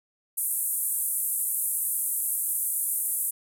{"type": "band-pass noise", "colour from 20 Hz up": "pink", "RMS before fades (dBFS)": -28, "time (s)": [0.37, 3.31], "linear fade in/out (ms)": 10, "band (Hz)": [8900, 14000], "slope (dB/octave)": 48, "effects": []}